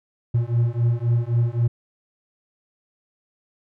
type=beating tone pair; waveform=triangle; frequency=116.54 / 120.34 Hz; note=A#2 / B2; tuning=0 / -44 cents; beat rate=3.8 Hz; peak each=-19 dBFS; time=0.34-1.68 s; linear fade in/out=10 ms; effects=none